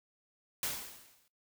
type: noise with exponential decay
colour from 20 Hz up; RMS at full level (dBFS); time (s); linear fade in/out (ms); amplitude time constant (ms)
white; -33; 0.63-1.28; 1; 140
effects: noise-tail reverb RT60 0.2 s tail -21 dB re dry